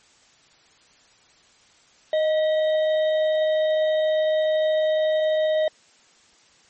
harmonic tone with a mistuned harmonic, 622.3 Hz, D#5, in tune, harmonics 1 / 3 / 5 / 6, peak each -18 / -35 / -41 / -36 dBFS, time 2.13-5.68 s, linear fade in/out 2 ms, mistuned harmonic 3, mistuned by +64 cents, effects white hiss -56 dBFS RMS until 6.69 s + MP3 32 kbps

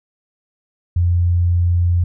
sine tone, 87.31 Hz, F2, in tune, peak -12 dBFS, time 0.96-2.04 s, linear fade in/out 5 ms, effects none

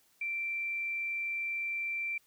sine tone, 2349 Hz, D7, in tune, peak -32 dBFS, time 0.21-2.18 s, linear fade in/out 5 ms, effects white hiss -68 dBFS RMS until 2.26 s

